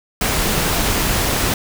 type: noise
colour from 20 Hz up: pink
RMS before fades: -18 dBFS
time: 0.21-1.54 s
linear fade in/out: 2 ms
effects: none